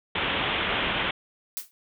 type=low-pass noise; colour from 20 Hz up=white; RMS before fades=-27 dBFS; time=0.15-1.11 s; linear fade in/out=5 ms; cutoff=3500 Hz; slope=96 dB/octave
type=noise with exponential decay; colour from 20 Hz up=blue; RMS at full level=-28 dBFS; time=1.57-1.71 s; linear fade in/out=0 ms; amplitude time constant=30 ms
effects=none